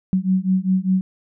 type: beating tone pair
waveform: sine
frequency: 185 / 190 Hz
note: F#3 / F#3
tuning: 0 / +46 cents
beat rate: 5 Hz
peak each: -19 dBFS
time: 0.13-1.01 s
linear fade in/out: 0 ms
effects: none